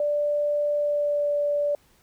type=tone with pitch glide; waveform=sine; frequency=587.3 to 582.2 Hz; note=D5 to D5; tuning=0 to -15 cents; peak=-21 dBFS; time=0-1.75 s; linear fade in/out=2 ms; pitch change=-15 cents; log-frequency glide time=0.76-1.32 s; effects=pink hiss -61 dBFS RMS until 2.02 s